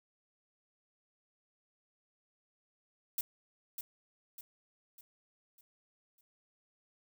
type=noise with echo; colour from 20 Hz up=violet; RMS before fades=-34 dBFS; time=3.18-3.21 s; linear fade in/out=2 ms; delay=600 ms; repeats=5; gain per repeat=-7 dB; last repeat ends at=6.21 s; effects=none